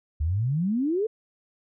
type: exponential sweep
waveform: sine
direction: up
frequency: 70.9 to 457.1 Hz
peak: -22 dBFS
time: 0.2-1.07 s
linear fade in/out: 10 ms
effects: none